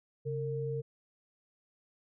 sine tone pair together, 136.1 / 457.1 Hz, C#3 / A#4, -31 / -34 cents, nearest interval octave + major sixth, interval 2097 cents, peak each -35 / -35 dBFS, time 0.25-0.82 s, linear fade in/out 20 ms, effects none

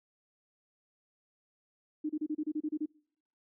sine tone bursts, 305 Hz, D#4, 34 cents flat, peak -30 dBFS, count 10, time 2.04-2.86 s, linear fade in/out 10 ms, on 55 ms, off 30 ms, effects noise-tail reverb RT60 0.7 s tail -26 dB re dry

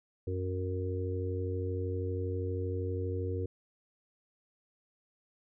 harmonic tone, 92.6 Hz, F#2, 2 cents sharp, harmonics 1 / 3 / 4 / 5, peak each -33 / -42 / -40 / -38 dBFS, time 0.27-3.46 s, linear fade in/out 5 ms, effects none

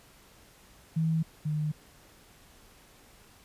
sine tone pair in turn, 161.1 / 152.06 Hz, E3 / D#3, -39 / -39 cents, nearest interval minor second, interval 100 cents, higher first, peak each -24 / -27 dBFS, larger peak first, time 0.96-1.23 / 1.45-1.72 s, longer neither, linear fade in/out 10 ms, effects pink hiss -57 dBFS RMS until 3.44 s + resampled to 32000 Hz

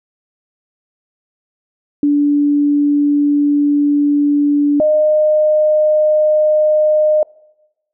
sine tone pair in turn, 290 / 612 Hz, D4 / D#5, -22 / -29 cents, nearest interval octave + minor second, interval 1293 cents, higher second, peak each -9 dBFS, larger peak neither, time 2.03-4.8 / 4.8-7.23 s, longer first, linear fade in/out 2 ms, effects noise-tail reverb RT60 1.0 s tail -23 dB re dry

